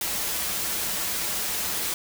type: noise with comb filter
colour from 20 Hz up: white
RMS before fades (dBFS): -28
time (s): 0.01-1.94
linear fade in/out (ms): 2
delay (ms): 7.6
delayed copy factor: -0.55
effects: none